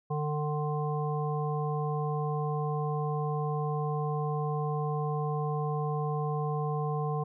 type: harmonic tone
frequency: 150 Hz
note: D3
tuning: 37 cents sharp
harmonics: 1 / 3 / 5 / 7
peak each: -30 / -35 / -37 / -38 dBFS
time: 0.1-7.24 s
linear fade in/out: 10 ms
effects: none